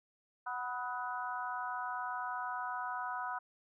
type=harmonic tone with a mistuned harmonic; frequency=246.9 Hz; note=B3; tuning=in tune; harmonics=3 / 4 / 5 / 6; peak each=-42 / -40 / -42 / -43 dBFS; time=0.46-3.39 s; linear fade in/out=10 ms; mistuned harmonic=5; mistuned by=+39 cents; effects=none